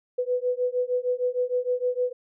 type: beating tone pair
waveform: sine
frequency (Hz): 493.9 / 500.4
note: B4 / B4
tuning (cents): 0 / +23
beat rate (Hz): 6.5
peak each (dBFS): -26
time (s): 0.18-2.13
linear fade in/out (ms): 10
effects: none